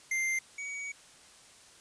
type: tone pair in turn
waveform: square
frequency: 2093 / 2258 Hz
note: C7 / C#7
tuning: 0 / +31 cents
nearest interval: minor second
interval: 131 cents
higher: second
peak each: -29 / -37 dBFS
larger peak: first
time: 0.11-0.39 / 0.58-0.92 s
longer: second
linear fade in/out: 5 ms
effects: white hiss -56 dBFS RMS until 1.8 s + resampled to 22050 Hz